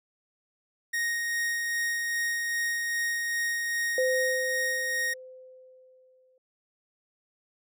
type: tone with tremolo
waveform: 45% pulse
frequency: 1866 Hz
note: A#6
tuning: 1 cent sharp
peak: -26 dBFS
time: 0.93-5.14 s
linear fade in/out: 10 ms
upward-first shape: sine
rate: 2.5 Hz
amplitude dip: 25%
type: tone with exponential decay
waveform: sine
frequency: 514 Hz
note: C5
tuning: 31 cents flat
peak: -22 dBFS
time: 3.98-6.38 s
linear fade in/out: 2 ms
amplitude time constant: 520 ms
effects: none